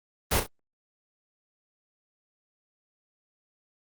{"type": "noise with echo", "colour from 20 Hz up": "pink", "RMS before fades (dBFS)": -23, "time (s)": [0.31, 0.4], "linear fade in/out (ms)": 10, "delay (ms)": 34, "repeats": 2, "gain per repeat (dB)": -8, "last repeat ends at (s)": 0.468, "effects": ["Opus 24 kbps"]}